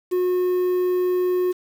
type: tone with quantisation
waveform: triangle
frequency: 362.5 Hz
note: F#4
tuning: 35 cents flat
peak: -16 dBFS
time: 0.11-1.53 s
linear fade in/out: 20 ms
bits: 7
effects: none